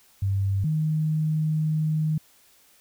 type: tone pair in turn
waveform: sine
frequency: 98 / 155.57 Hz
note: G2 / D#3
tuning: 0 / 0 cents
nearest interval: minor sixth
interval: 800 cents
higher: second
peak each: -21 dBFS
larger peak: neither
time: 0.22-0.64 / 0.64-2.18 s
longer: second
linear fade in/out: 5 ms
effects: white hiss -58 dBFS RMS until 2.8 s